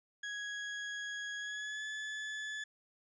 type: tone with pitch glide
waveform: 35% pulse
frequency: 1661.2 to 1722.8 Hz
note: G#6 to A6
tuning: 0 to -37 cents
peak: -37 dBFS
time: 0.23-2.64 s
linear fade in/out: 5 ms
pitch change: +63 cents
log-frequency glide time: 1.38-1.84 s
effects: resampled to 16000 Hz